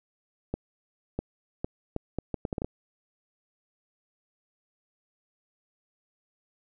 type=accelerating click train; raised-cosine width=2 ms; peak=-16 dBFS; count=11; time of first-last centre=0.54-2.645 s; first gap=650 ms; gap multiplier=0.7; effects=none